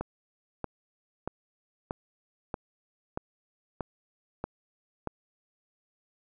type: click train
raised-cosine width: 1 ms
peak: -18 dBFS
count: 9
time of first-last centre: 0.01-5.073 s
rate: 1.58 Hz
effects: none